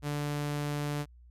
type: tone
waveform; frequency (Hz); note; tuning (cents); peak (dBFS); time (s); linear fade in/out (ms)
sawtooth; 146.4; D3; -5; -27; 0.02-1.06; 50
effects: added 60 Hz sine -52 dBFS peak until 1.3 s + resampled to 32000 Hz